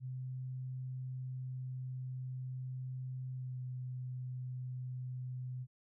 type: tone with pitch glide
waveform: sine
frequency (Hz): 128.6 to 126.83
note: C3 to B2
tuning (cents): -30 to +46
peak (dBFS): -39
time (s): 0-5.67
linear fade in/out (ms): 50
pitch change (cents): -24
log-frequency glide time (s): 3.33-3.6
effects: none